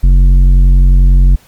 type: tone with tanh clipping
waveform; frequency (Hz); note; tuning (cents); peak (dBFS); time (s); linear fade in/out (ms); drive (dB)
sine; 45.6; F#1; -24; -4; 0.03-1.36; 10; 9
effects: pink hiss -45 dBFS RMS until 1.47 s + MP3 96 kbps